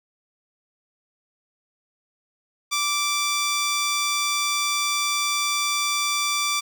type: tone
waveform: 10% pulse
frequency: 1170 Hz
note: D6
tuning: 7 cents flat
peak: -13 dBFS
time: 2.71-6.61 s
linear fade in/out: 20 ms
effects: none